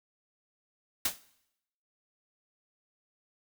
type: noise with exponential decay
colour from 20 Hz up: white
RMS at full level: -24 dBFS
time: 1.05-1.19 s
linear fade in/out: 5 ms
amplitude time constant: 30 ms
effects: noise-tail reverb RT60 0.8 s tail -19 dB re dry